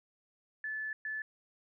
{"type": "tone bursts at uneven times", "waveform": "sine", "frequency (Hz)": 1737, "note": "A6", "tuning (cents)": -23, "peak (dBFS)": -35, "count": 2, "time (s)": [[0.64, 0.93], [1.05, 1.22]], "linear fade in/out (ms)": 2, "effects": []}